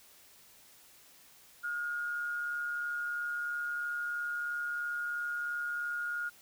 sine tone with amplitude modulation, 1428 Hz, F6, 38 cents sharp, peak -31 dBFS, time 1.63-6.3 s, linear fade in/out 20 ms, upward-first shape sine, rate 143 Hz, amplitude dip 40%, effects white hiss -59 dBFS RMS until 6.41 s

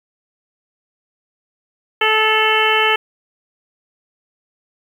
harmonic tone with a mistuned harmonic, 435.4 Hz, A4, 18 cents flat, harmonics 1 / 2 / 3 / 4 / 5 / 6 / 7, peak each -20 / -20 / -20 / -20 / -20 / -20 / -20 dBFS, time 2.01-2.96 s, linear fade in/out 5 ms, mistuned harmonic 6, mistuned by +41 cents, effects 7-bit

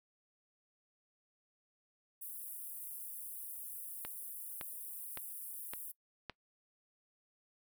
pink high-pass noise, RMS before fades -46 dBFS, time 2.21-5.92 s, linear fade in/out 10 ms, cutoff 9800 Hz, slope 48 dB/octave
click train, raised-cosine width 0.3 ms, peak -26 dBFS, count 5, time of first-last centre 4.05-6.297 s, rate 1.78 Hz
effects noise-tail reverb RT60 0.1 s tail -22 dB re dry

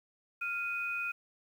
sine tone pair together, 1396 / 2492 Hz, F6 / D#7, -1 / +2 cents, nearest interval minor seventh, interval 1003 cents, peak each -37 / -34 dBFS, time 0.41-1.12 s, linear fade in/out 10 ms, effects 10-bit

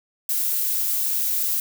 violet noise, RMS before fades -23 dBFS, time 0.29-1.6 s, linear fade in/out 2 ms, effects none

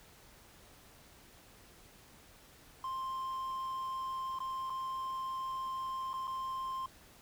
triangle tone with dropouts, 1051 Hz, C6, 7 cents sharp, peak -34 dBFS, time 2.84-6.86 s, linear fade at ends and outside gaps 2 ms, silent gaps 4.388-4.403 / 4.698-4.702 / 6.132-6.139 / 6.272-6.277 s, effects pink hiss -59 dBFS RMS until 7.21 s

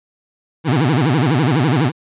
25% pulse tone with vibrato, 140.8 Hz, C#3, 27 cents sharp, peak -9 dBFS, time 0.64-1.92 s, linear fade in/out 50 ms, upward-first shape sine, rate 12 Hz, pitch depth 290 cents each way, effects resampled to 8000 Hz

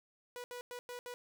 sawtooth tone bursts at uneven times, 489.3 Hz, B4, 16 cents flat, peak -39 dBFS, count 5, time 0.36-0.44 / 0.51-0.61 / 0.71-0.79 / 0.89-0.99 / 1.06-1.14 s, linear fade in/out 0 ms, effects none

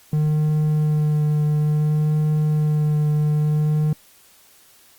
triangle tone with vibrato, 151.6 Hz, D#3, 45 cents flat, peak -14 dBFS, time 0.13-3.93 s, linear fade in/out 2 ms, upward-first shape sine, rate 0.58 Hz, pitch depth 14 cents each way, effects white hiss -52 dBFS RMS until 4.98 s + Opus 48 kbps

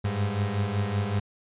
35% pulse beating tone pair, 98 / 103.3 Hz, G2 / G#2, 0 / -9 cents, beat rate 5.3 Hz, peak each -28 / -25 dBFS, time 0.04-1.2 s, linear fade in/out 10 ms, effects resampled to 8000 Hz

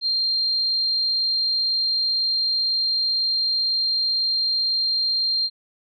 sine tone, 4186 Hz, C8, in tune, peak -19 dBFS, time 0.01-5.5 s, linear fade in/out 50 ms, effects none

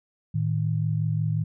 sine tone pair together, 110 / 155.56 Hz, A2 / D#3, 0 / 0 cents, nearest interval tritone, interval 600 cents, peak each -25 dBFS, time 0.34-1.44 s, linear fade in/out 10 ms, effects none

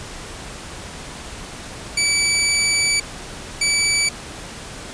15% pulse tone bursts at uneven times, 2300 Hz, D7, 37 cents flat, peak -9 dBFS, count 2, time 1.97-3 / 3.61-4.09 s, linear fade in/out 5 ms, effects pink hiss -34 dBFS RMS until 4.93 s + resampled to 22050 Hz

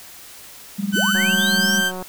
sine tone with tremolo, 200.2 Hz, G3, 37 cents sharp, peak -17 dBFS, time 0.78-1.84 s, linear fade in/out 20 ms, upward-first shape sine, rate 20 Hz, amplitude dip 85%
30% pulse tone with pitch glide, 1511 to 1565.2 Hz, F#6 to G6, +36 to -3 cents, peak -15 dBFS, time 0.92-1.92 s, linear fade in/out 50 ms, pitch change +61 cents, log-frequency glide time 1.1-1.43 s
sine linear sweep, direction up, 164.81 to 6010 Hz, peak -24 dBFS, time 0.94-1.78 s, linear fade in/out 2 ms
click train, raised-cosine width 1 ms, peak -18 dBFS, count 162, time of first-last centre 1.15-2.025 s, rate 184 Hz
effects white hiss -41 dBFS RMS until 2.08 s

